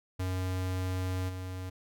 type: tone with level steps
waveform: square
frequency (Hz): 92.5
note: F#2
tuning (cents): 0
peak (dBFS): -31 / -37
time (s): 0.19-1.7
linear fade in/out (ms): 10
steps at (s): 1.28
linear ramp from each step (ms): 20
effects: none